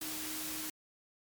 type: tone in noise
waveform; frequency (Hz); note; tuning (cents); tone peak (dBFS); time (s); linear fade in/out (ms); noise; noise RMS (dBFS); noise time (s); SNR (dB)
sine; 311.1; D#4; 0; -45; 0.01-0.7; 5; white; -40; 0.01-0.7; -8
effects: MP3 96 kbps